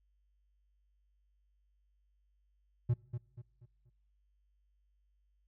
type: tone with echo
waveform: triangle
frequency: 120.1 Hz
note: B2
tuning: 48 cents flat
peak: -24 dBFS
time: 2.89-2.94 s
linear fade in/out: 10 ms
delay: 240 ms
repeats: 4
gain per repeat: -9 dB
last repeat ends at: 3.9 s
effects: noise-tail reverb RT60 0.8 s tail -24 dB re dry + added 50 Hz sine -70 dBFS peak until 5.47 s